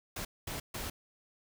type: noise bursts at uneven times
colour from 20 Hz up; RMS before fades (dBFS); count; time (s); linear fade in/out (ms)
pink; -39; 3; 0.16-0.25 / 0.47-0.6 / 0.74-0.9; 5
effects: none